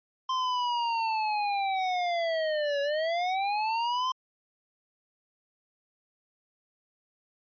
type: linear two-way sweep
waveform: square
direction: down then up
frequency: 1045 to 560 to 1045 Hz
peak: -27 dBFS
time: 0.29-4.12 s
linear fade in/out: 5 ms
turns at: 2.81 s
effects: resampled to 11025 Hz